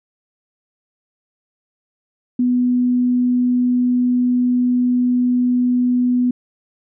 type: tone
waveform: sine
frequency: 247.5 Hz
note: B3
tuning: 4 cents sharp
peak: -13 dBFS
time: 2.39-6.31 s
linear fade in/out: 5 ms
effects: none